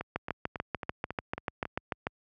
two click trains, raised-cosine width 0.5 ms, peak -15 / -20 dBFS, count 14 / 7, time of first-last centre 0.16-2.069 / 0.01-1.654 s, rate 6.81 / 3.65 Hz, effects high-pass 60 Hz 12 dB/octave

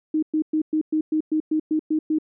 sine tone bursts, 311.1 Hz, D#4, in tune, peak -18 dBFS, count 11, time 0.14-2.186 s, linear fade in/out 5 ms, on 86 ms, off 110 ms, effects none

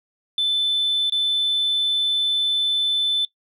sine tone with dropouts, 3520 Hz, A7, in tune, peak -16 dBFS, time 0.38-3.25 s, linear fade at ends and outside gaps 2 ms, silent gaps 1.098-1.122 s, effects noise-tail reverb RT60 0.1 s tail -21 dB re dry + tanh soft clip ceiling -15 dBFS

